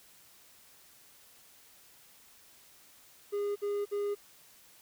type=tone bursts; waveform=triangle; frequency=408.3 Hz; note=G#4; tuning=29 cents flat; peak=-28 dBFS; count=3; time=3.32-4.152 s; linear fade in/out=20 ms; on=240 ms; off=56 ms; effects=white hiss -59 dBFS RMS until 4.81 s